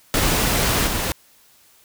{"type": "noise with level steps", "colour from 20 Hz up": "pink", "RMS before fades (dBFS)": [-19, -23], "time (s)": [0.14, 1.12], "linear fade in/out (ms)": 0, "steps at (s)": 0.87, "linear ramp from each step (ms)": 2, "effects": ["white hiss -54 dBFS RMS until 1.84 s"]}